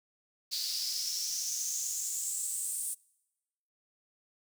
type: noise with high-pass filter sweep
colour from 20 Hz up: pink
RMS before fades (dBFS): -35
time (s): 0.51-2.95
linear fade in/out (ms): 20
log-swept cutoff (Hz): 4500 to 9100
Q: 5.8
effects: noise-tail reverb RT60 1.0 s tail -26 dB re dry